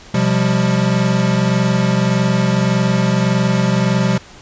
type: tone cluster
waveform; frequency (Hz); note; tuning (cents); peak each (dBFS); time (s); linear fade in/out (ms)
square; 128.3 / 176.9 / 198.6; C3 / F3 / G3; -34 / +23 / +23; -18; 0.14-4.18; 5
effects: pink hiss -40 dBFS RMS until 4.41 s + resampled to 16000 Hz